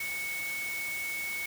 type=tone in noise; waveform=sine; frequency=2215 Hz; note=C#7; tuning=2 cents flat; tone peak=-33 dBFS; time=0-1.46 s; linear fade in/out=5 ms; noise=white; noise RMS=-41 dBFS; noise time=0-1.46 s; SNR=+5 dB; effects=none